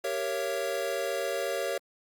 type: chord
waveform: square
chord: G diminished seventh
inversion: none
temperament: equal with one note detuned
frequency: 392 / 466.2 / 554.4 / 674.3 Hz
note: G4 / Bb4 / Db5 / Fb5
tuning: 0 / 0 / 0 / +39 cents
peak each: -37 / -36 / -33 / -37 dBFS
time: 0.04-1.78 s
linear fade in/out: 5 ms
effects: Opus 48 kbps